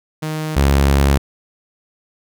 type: tone pair in turn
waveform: sawtooth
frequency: 155.6 / 69.49 Hz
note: D#3 / C#2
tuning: 0 / +5 cents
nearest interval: octave + major second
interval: 1395 cents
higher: first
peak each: -17 / -7 dBFS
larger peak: second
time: 0.22-0.56 / 0.56-1.18 s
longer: second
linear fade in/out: 10 ms
effects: none